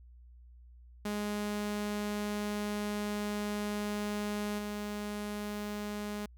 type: tone with level steps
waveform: sawtooth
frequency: 207.7 Hz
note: G#3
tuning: in tune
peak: -29 / -32 dBFS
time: 1.05-6.26 s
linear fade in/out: 5 ms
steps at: 4.58 s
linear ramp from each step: 10 ms
effects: added 60 Hz sine -52 dBFS peak until 6.37 s